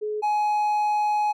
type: tone pair in turn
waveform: sine / triangle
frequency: 424.2 / 840.1 Hz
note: G#4 / G#5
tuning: +37 / +20 cents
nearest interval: octave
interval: 1183 cents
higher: second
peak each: -25 / -18 dBFS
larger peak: second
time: 0.01-0.22 / 0.22-1.33 s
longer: second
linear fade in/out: 20 ms
effects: none